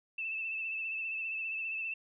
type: tone with vibrato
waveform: sine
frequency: 2639 Hz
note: E7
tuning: 1 cent sharp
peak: -34 dBFS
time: 0.18-1.94 s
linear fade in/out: 5 ms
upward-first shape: sine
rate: 15 Hz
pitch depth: 35 cents each way
effects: none